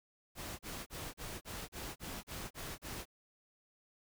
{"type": "noise bursts", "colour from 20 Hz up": "pink", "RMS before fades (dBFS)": -44, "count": 10, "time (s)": [0.35, 3.056], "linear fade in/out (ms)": 50, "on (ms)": 240, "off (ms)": 34, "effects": []}